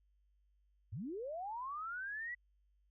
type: linear sweep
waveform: sine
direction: up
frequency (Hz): 80.8 to 1975.5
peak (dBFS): -40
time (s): 0.92-2.35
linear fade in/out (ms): 10
effects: added 50 Hz sine -70 dBFS peak until 2.9 s